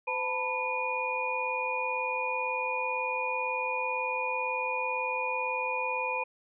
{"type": "tone cluster", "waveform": "sine", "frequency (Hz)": [510, 890, 988, 2448], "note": ["C5", "A5", "B5", "D#7"], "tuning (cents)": [-44, 20, 0, -29], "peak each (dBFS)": [-35, -35, -35, -32], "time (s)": [0.07, 6.24], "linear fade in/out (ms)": 10, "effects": []}